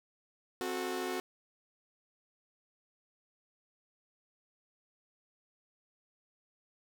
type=chord; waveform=sawtooth; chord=F# diminished; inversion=second; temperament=equal with one note detuned; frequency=261.6 / 366.2 / 440 Hz; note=C4 / F#4 / A4; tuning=0 / -18 / 0 cents; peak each=-37 / -32 / -38 dBFS; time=0.61-1.2 s; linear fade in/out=0 ms; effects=none